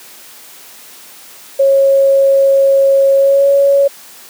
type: tone with pitch glide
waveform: sine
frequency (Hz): 547 to 557.8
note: C#5 to C#5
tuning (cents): -23 to +11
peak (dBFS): -6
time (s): 1.59-3.88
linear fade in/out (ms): 10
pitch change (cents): +34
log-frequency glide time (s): 3.15-3.48
effects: white hiss -37 dBFS RMS until 4.29 s + high-pass 200 Hz 12 dB/octave